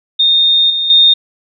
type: tone with level steps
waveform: sine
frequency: 3666 Hz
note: A#7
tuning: 30 cents flat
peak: -7 / -13 / -4 dBFS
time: 0.19-1.14 s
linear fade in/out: 10 ms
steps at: 0.7 / 0.9 s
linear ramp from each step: 2 ms
effects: none